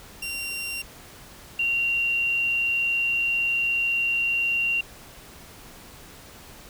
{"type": "tone pair in turn", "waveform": ["sawtooth", "sine"], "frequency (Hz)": [2761, 2761], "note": ["F7", "F7"], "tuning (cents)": [-20, -20], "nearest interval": "unison", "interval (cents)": 0, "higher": "neither", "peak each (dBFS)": [-26, -21], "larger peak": "second", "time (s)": [[0.22, 0.82], [1.59, 4.81]], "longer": "second", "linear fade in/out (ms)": 5, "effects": ["pink hiss -46 dBFS RMS until 6.69 s"]}